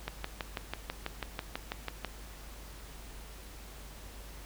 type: click train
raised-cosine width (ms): 0.3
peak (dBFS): -18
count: 13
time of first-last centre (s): 0.08-2.047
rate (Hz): 6.1
effects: added 50 Hz sine -47 dBFS peak until 4.45 s + pink hiss -51 dBFS RMS until 4.45 s